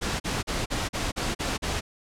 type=noise bursts; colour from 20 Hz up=pink; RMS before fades=-28 dBFS; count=8; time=0.01-1.81 s; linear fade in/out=20 ms; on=190 ms; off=40 ms; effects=low-pass 8000 Hz 12 dB/octave